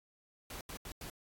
pink noise bursts at uneven times, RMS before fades -45 dBFS, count 4, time 0.5-0.61 / 0.69-0.77 / 0.85-0.92 / 1.01-1.1 s, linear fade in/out 2 ms, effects AAC 64 kbps

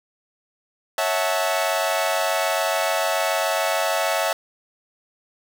sawtooth chord, F# minor seventh, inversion second, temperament equal with one note detuned, 554.4 / 653.2 / 740 / 880 Hz, C#5 / E5 / F#5 / A5, 0 / -16 / 0 / 0 cents, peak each -23 / -19 / -24 / -24 dBFS, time 0.98-4.33 s, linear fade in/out 2 ms, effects none

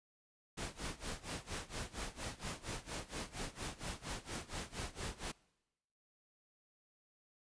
pink noise with tremolo, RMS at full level -41 dBFS, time 0.57-5.32 s, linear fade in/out 10 ms, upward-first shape sine, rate 4.3 Hz, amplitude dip 90%, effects noise-tail reverb RT60 1.0 s tail -24 dB re dry + resampled to 22050 Hz

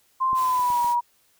sine tone with pitch glide, 1046.5 to 959.6 Hz, C6 to A#5, 0 to +50 cents, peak -19 dBFS, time 0.2-1.01 s, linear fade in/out 20 ms, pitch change -150 cents, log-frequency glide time 0.33-0.8 s
clicks, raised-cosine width 3 ms, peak -27 / -35 / -30 / -32 dBFS, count 4, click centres 0.331 / 0.595 / 0.703 / 0.845 s
white noise, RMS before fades -39 dBFS, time 0.34-0.96 s, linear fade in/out 50 ms
effects white hiss -63 dBFS RMS until 1.39 s

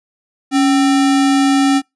sine tone with sample-and-hold, 277 Hz, C#4, 1 cent flat, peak -9 dBFS, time 0.51-1.82 s, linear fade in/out 50 ms, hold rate 1050 Hz, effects noise-tail reverb RT60 0.2 s tail -26 dB re dry + resampled to 22050 Hz

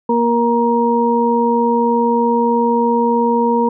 harmonic tone, 235.4 Hz, A#3, 17 cents sharp, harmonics 1 / 2 / 4, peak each -16 / -16 / -16 dBFS, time 0.09-3.69 s, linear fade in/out 5 ms, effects none

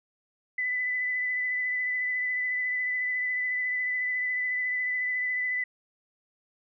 sine tone with vibrato, 1999 Hz, B6, 20 cents sharp, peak -26 dBFS, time 0.58-5.64 s, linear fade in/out 5 ms, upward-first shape sine, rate 14 Hz, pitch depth 15 cents each way, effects none

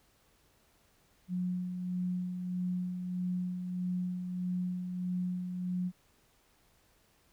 sine tone with tremolo, 180.6 Hz, F#3, 42 cents flat, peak -30 dBFS, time 1.28-5.92 s, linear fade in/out 50 ms, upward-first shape sine, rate 1.6 Hz, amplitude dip 45%, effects pink hiss -68 dBFS RMS until 7.32 s

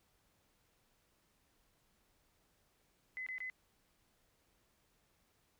sine tone bursts, 2027 Hz, B6, 45 cents sharp, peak -40 dBFS, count 3, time 3.17-3.499 s, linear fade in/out 0 ms, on 95 ms, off 22 ms, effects pink hiss -75 dBFS RMS until 5.59 s

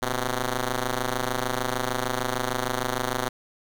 5% pulse ring-modulated tone, 126.7 Hz, B2, 45 cents sharp, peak -11 dBFS, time 0.02-3.29 s, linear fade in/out 5 ms, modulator 140 Hz, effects none

